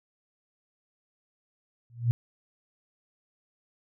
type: tone with exponential growth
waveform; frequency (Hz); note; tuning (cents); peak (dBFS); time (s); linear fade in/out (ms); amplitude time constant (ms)
sine; 118.5; A#2; +29; -16; 1.9-2.11; 0; 45
effects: none